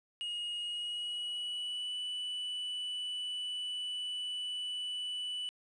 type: tone with pitch glide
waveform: triangle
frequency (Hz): 2876 to 2972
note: F#7 to F#7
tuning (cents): -50 to +7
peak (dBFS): -34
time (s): 0.21-5.49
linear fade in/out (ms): 0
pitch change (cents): +57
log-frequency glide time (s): 0.61-1.95
effects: resampled to 22050 Hz + 11-bit